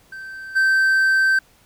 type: tone with level steps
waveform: triangle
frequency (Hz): 1554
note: G6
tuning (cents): -16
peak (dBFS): -30 / -12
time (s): 0.12-1.39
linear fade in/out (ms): 5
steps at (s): 0.55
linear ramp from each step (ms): 20
effects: pink hiss -55 dBFS RMS until 1.65 s